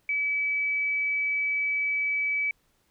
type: tone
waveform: sine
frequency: 2292 Hz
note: D7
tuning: 43 cents flat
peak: -24 dBFS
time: 0.09-2.51 s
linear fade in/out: 2 ms
effects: pink hiss -69 dBFS RMS until 2.9 s